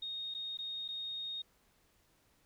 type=tone with dropouts; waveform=sine; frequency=3715 Hz; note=A#7; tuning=7 cents flat; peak=-38 dBFS; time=0.02-1.42 s; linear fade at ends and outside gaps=5 ms; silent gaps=0.341-0.347 / 0.573-0.587 / 0.88-0.886 s; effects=pink hiss -71 dBFS RMS until 2.45 s